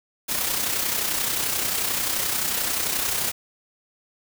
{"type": "noise with amplitude modulation", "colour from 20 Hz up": "white", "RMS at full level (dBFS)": -23, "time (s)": [0.28, 3.32], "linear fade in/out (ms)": 20, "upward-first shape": "sine", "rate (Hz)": 31.4, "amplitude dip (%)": 45, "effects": []}